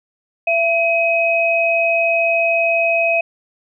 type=tone pair together; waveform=sine; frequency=671 / 2533 Hz; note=E5 / D#7; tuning=+31 / +30 cents; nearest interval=octave + major seventh; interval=2299 cents; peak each=-16 dBFS; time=0.47-3.21 s; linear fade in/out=5 ms; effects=none